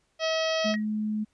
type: harmonic tone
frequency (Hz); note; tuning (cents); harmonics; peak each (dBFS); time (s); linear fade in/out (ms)
642; E5; -46; 1 / 2 / 3 / 4 / 5 / 6 / 7 / 8 / 9; -26 / -36 / -35 / -36 / -34 / -43 / -39 / -38 / -42; 0.19-0.76; 50
type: tone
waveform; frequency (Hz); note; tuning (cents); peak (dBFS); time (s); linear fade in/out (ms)
sine; 213.6; G#3; +49; -26; 0.64-1.25; 20
type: tone with exponential decay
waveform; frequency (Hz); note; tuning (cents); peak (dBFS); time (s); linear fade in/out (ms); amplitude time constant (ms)
sine; 1900; A#6; +33; -26; 0.74-0.85; 0; 23
effects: pink hiss -71 dBFS RMS until 1.33 s + resampled to 22050 Hz